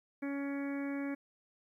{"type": "harmonic tone", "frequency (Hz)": 280, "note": "C#4", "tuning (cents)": 18, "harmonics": [1, 2, 3, 4, 5, 6, 7, 8], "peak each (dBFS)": [-35, -45, -53, -54, -53, -50, -54, -50], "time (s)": [0.22, 1.15], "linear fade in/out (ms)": 10, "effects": ["12-bit"]}